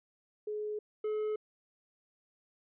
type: tone pair in turn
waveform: sine / triangle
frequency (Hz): 422.8 / 427.7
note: G#4 / A4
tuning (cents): +31 / -49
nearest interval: unison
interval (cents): 20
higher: second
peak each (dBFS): -34 / -29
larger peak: second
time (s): 0.47-0.79 / 1.04-1.36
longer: neither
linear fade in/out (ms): 5
effects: resampled to 8000 Hz